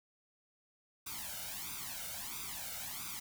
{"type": "noise with flanger", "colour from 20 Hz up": "white", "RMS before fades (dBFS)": -43, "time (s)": [1.06, 3.2], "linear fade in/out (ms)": 10, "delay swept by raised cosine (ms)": [0.82, 1.39], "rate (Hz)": 1.5, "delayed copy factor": 0.85, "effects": []}